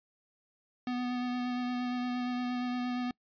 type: tone with vibrato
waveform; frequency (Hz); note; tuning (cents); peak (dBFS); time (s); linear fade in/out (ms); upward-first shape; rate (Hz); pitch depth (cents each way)
square; 247.4; B3; +3; -32; 0.87-3.11; 2; sine; 8.6; 14
effects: noise-tail reverb RT60 0.1 s tail -25 dB re dry + resampled to 11025 Hz